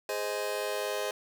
sawtooth chord, Ab major, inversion none, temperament just, 415.3 / 519.1 / 623 Hz, Ab4 / C5 / Eb5, 0 / -14 / +2 cents, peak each -31 dBFS, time 0.09-1.11 s, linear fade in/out 2 ms, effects none

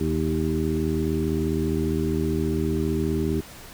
harmonic tone with a mistuned harmonic, 79.6 Hz, D#2, 40 cents sharp, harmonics 1 / 2 / 3 / 4 / 5, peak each -28 / -28 / -28 / -28 / -28 dBFS, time 0-3.41 s, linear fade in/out 10 ms, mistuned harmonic 5, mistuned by -20 cents, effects pink hiss -43 dBFS RMS until 3.73 s

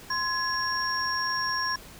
sine tone cluster, 1038 / 1682 / 5560 Hz, C6 / G#6 / F8, -14 / +22 / -9 cents, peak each -30 dBFS, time 0.1-1.76 s, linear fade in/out 5 ms, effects pink hiss -47 dBFS RMS until 1.99 s

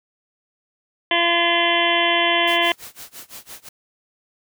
harmonic tone, 342.2 Hz, F4, 35 cents flat, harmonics 1 / 2 / 3 / 5 / 6 / 7 / 8 / 9 / 10, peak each -26 / -22 / -24 / -25 / -22 / -31 / -27 / -22 / -28 dBFS, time 1.11-2.72 s, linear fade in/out 2 ms
white noise with tremolo, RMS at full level -36 dBFS, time 2.47-3.69 s, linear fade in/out 5 ms, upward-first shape sine, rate 5.9 Hz, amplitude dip 95%
effects none

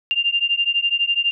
sine beating tone pair, 2788 / 2800 Hz, F7 / F7, -4 / +4 cents, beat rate 12 Hz, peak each -20 dBFS, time 0.11-1.31 s, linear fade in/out 0 ms, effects none

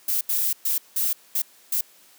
violet noise bursts at uneven times, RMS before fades -23 dBFS, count 6, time 0.08-0.21 / 0.29-0.53 / 0.65-0.78 / 0.96-1.13 / 1.35-1.42 / 1.72-1.81 s, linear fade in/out 5 ms, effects white hiss -54 dBFS RMS until 2.18 s + high-pass 200 Hz 12 dB/octave

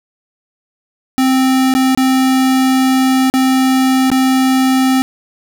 square tone with dropouts, 261.6 Hz, C4, in tune, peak -10 dBFS, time 1.18-5.02 s, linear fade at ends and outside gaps 0 ms, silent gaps 1.739-1.75 / 1.949-1.975 / 3.3-3.339 / 4.102-4.116 s, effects none

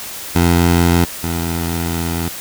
15% pulse tone pair in turn, 86 / 84.13 Hz, F2 / E2, -26 / +36 cents, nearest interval unison, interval 38 cents, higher first, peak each -4 / -12 dBFS, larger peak first, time 0.35-1.05 / 1.23-2.29 s, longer second, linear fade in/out 10 ms, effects white hiss -29 dBFS RMS until 2.4 s

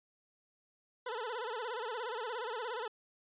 20% pulse tone with vibrato, 466.2 Hz, A#4, in tune, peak -32 dBFS, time 1.06-2.88 s, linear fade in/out 5 ms, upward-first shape sine, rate 17 Hz, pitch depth 150 cents each way, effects resampled to 8000 Hz

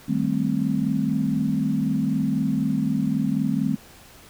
sine chord, A half-diminished seventh, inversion second, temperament equal with one note detuned, 155.56 / 196 / 220 / 260.7 Hz, Eb3 / G3 / A3 / C4, 0 / 0 / 0 / -6 cents, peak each -27 / -26 / -25 / -25 dBFS, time 0.08-3.76 s, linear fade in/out 10 ms, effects pink hiss -48 dBFS RMS until 4.29 s

